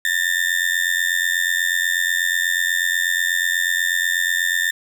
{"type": "tone with amplitude modulation", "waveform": "35% pulse", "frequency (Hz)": 1800, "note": "A6", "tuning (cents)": 39, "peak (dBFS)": -12, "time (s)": [0.05, 4.71], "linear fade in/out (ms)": 2, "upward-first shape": "sine", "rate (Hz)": 88.2, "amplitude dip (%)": 85, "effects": []}